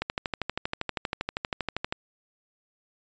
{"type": "click train", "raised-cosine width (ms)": 0.3, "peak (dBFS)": -12, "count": 25, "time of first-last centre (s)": [0.02, 1.925], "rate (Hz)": 12.6, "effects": ["resampled to 16000 Hz"]}